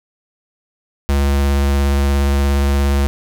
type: tone with vibrato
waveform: square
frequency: 69.9 Hz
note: C#2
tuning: 15 cents sharp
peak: -13 dBFS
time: 1.09-3.07 s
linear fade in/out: 0 ms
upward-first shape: sine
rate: 17 Hz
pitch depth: 16 cents each way
effects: none